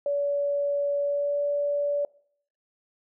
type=tone with pitch glide; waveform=sine; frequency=571 to 576.6 Hz; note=D5 to D5; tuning=-49 to -32 cents; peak=-23 dBFS; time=0.06-2.05 s; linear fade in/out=2 ms; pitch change=+17 cents; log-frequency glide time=1.01-1.42 s; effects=noise-tail reverb RT60 0.6 s tail -23 dB re dry